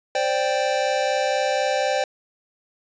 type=chord; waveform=square; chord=C suspended second; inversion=none; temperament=equal; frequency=523.3 / 587.3 / 784 Hz; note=C5 / D5 / G5; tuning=0 / 0 / 0 cents; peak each=-25 dBFS; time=0.15-2.04 s; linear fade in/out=2 ms; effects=resampled to 16000 Hz + 8-bit